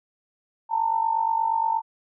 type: tone with amplitude modulation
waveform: sine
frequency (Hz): 902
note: A5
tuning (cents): +43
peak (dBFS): -17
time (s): 0.69-1.82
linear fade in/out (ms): 50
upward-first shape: sine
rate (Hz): 48.5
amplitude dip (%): 75
effects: none